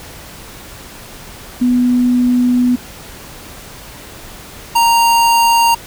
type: tone pair in turn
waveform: sine / square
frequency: 247 / 929.9 Hz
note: B3 / A#5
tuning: 0 / -5 cents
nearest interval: octave + major seventh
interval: 2295 cents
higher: second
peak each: -9 / -9 dBFS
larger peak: neither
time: 1.61-2.76 / 4.75-5.75 s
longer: first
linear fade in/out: 10 ms
effects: pink hiss -34 dBFS RMS until 5.86 s